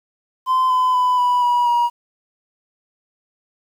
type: tone with pitch steps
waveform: triangle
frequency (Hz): 1030 / 1014.6 / 999.5 / 984.6 / 969.9 / 955.5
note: C6 / B5 / B5 / B5 / B5 / A#5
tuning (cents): -28 / +46 / +20 / -6 / -32 / +43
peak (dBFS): -11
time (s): 0.46-1.9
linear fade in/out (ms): 50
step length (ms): 240
effects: tanh soft clip ceiling -8 dBFS + 8-bit